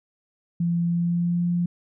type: tone with pitch glide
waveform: sine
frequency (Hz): 170.9 to 174.19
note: F3 to F3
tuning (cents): -37 to -4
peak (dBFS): -20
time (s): 0.6-1.66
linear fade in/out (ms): 5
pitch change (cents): +33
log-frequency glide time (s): 0.84-1.47
effects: none